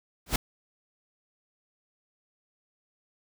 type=noise with exponential growth; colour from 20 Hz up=pink; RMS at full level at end=-19 dBFS; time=0.26-0.36 s; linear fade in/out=5 ms; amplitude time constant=21 ms; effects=none